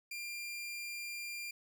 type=tone; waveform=sawtooth; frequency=2390 Hz; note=D7; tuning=30 cents sharp; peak=-37 dBFS; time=0.11-1.51 s; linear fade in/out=5 ms; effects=none